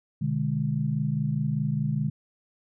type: chord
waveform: sine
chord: G# diminished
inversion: first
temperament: just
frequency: 124.59 / 149.51 / 207.7 Hz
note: B2 / D3 / G#3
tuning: +16 / +31 / 0 cents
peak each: -30 / -26 / -30 dBFS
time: 0.21-2.1 s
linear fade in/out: 10 ms
effects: none